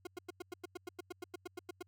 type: tone bursts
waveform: 40% pulse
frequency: 357.2 Hz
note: F4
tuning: 39 cents sharp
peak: -40 dBFS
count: 16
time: 0.05-1.826 s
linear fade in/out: 5 ms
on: 21 ms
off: 96 ms
effects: added 94 Hz sine -67 dBFS peak until 1.87 s